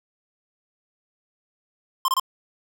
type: tone bursts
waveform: square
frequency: 1052 Hz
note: C6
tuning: 9 cents sharp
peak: -19 dBFS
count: 3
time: 2.05-2.198 s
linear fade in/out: 2 ms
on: 32 ms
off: 26 ms
effects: none